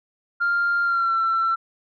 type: tone with pitch glide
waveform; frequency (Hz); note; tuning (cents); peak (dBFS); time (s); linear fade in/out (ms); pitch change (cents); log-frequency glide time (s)
sine; 1396.9 to 1344.6; F6 to E6; 0 to +34; -17; 0.4-1.56; 20; -66; 0.83-1.16
effects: tanh soft clip ceiling -15 dBFS